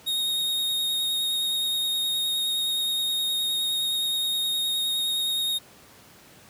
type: tone with vibrato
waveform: 45% pulse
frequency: 3729 Hz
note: A#7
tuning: in tune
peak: -23 dBFS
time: 0.06-5.59 s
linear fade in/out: 20 ms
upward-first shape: sine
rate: 9.6 Hz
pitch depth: 14 cents each way
effects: pink hiss -51 dBFS RMS until 6.49 s + high-pass 100 Hz 12 dB/octave